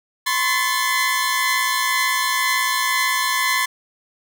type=tone cluster; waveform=sawtooth; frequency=1020 / 1080 / 1739 / 2042 Hz; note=C6 / C#6 / A6 / C7; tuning=-44 / -45 / -21 / -43 cents; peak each=-20 dBFS; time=0.26-3.66 s; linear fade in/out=10 ms; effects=none